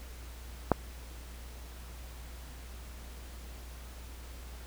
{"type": "clicks", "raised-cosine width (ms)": 1, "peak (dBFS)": [-8, -29], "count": 2, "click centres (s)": [0.717, 0.721], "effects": ["added 60 Hz sine -44 dBFS peak until 4.66 s", "pink hiss -52 dBFS RMS until 4.66 s"]}